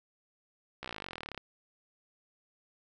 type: slowing click train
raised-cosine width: 0.3 ms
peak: -23 dBFS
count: 26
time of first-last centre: 0.83-1.377 s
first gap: 15 ms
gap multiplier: 1.03
effects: none